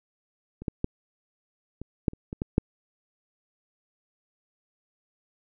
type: clicks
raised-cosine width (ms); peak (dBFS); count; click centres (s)
3; -26 / -15 / -12 / -24 / -8 / -29 / -21 / -15 / -6; 9; 0.62 / 0.682 / 0.844 / 1.816 / 2.082 / 2.134 / 2.329 / 2.419 / 2.581
effects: none